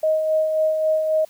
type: tone with tremolo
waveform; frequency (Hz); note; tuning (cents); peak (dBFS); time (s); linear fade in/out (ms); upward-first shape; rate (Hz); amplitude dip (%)
sine; 627; D#5; +13; -15; 0.03-1.25; 5; sine; 3.7; 40
effects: white hiss -53 dBFS RMS until 1.29 s